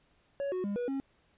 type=tone with pitch steps; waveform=triangle; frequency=559 / 367.8 / 202.3 / 485.9 / 271.9 Hz; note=C#5 / F#4 / G#3 / B4 / C#4; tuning=+14 / -10 / -45 / -28 / -33 cents; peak=-29 dBFS; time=0.4-1 s; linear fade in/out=0 ms; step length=120 ms; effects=pink hiss -69 dBFS RMS until 1.37 s + resampled to 8000 Hz